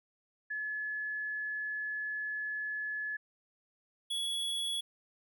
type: tone pair in turn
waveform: sine / square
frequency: 1711 / 3372 Hz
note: A6 / G#7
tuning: -49 / +26 cents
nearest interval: octave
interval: 1175 cents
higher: second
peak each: -34 / -33 dBFS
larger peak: second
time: 0.5-3.17 / 4.1-4.81 s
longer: first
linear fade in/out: 10 ms
effects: none